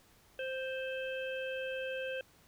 harmonic tone, 523.3 Hz, C5, in tune, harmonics 1 / 3 / 5 / 6, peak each -37 / -43 / -44 / -49 dBFS, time 0.39-2.21 s, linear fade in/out 2 ms, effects pink hiss -64 dBFS RMS until 2.47 s

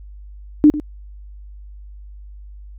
sine tone with echo, 299.3 Hz, D4, 33 cents sharp, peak -5 dBFS, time 0.64-0.7 s, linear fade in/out 0 ms, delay 99 ms, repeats 1, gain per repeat -15 dB, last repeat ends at 0.799 s, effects added 50 Hz sine -35 dBFS peak until 2.78 s

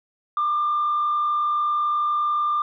sine tone with frequency modulation, 1194 Hz, D6, 28 cents sharp, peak -18 dBFS, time 0.37-2.62 s, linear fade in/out 2 ms, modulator 47.3 Hz, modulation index 0.33, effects tanh soft clip ceiling -16 dBFS

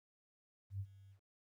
sine tone with ADSR envelope, 98 Hz, G2, in tune, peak -37 dBFS, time 0.7-1.2 s, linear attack 98 ms, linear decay 59 ms, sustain -20 dB, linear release 85 ms, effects 13-bit

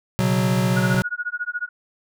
square chord, B suspended second, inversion none, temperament equal, 123.47 / 138.59 / 185 Hz, B2 / C#3 / F#3, 0 / 0 / 0 cents, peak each -22 / -27 / -21 dBFS, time 0.19-1.02 s, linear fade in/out 0 ms
sine tone with tremolo, 1451 Hz, F#6, 34 cents flat, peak -21 dBFS, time 0.76-1.69 s, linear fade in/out 10 ms, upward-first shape sine, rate 14 Hz, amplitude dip 100%
click, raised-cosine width 2 ms, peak -17 dBFS, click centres 0.947 s
effects none

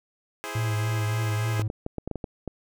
10% pulse chord, E augmented, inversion none, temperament equal, 329.6 / 415.3 / 523.3 Hz, E4 / G#4 / B#4, 0 / 0 / 0 cents, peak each -30 / -27 / -30 dBFS, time 0.44-1.62 s, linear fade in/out 0 ms
triangle tone with vibrato, 110 Hz, A2, in tune, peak -22 dBFS, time 0.55-1.68 s, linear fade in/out 5 ms, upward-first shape sine, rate 3.5 Hz, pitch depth 47 cents each way
clicks, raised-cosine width 2 ms, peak -18 dBFS, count 9, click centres 1.596 / 1.701 / 1.864 / 1.983 / 2.076 / 2.113 / 2.157 / 2.242 / 2.477 s
effects none

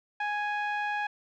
sawtooth tone with low-pass filter, 830.6 Hz, G#5, in tune, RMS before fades -31 dBFS, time 0.2-1.07 s, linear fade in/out 5 ms, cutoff 2100 Hz, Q 2, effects none

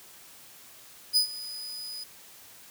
40% pulse tone with ADSR envelope, 4978 Hz, D#8, in tune, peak -17 dBFS, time 1.13-2.04 s, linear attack 35 ms, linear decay 100 ms, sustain -18 dB, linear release 8 ms, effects white hiss -51 dBFS RMS until 2.7 s + high-pass 60 Hz 12 dB/octave

